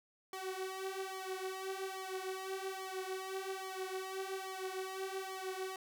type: tone with flanger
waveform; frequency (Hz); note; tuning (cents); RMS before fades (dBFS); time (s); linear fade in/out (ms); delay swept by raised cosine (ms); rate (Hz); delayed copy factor
sawtooth; 380; F#4; +46; -42; 0.33-5.76; 2; 0.92 to 6.32; 1.2; +0.85
effects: none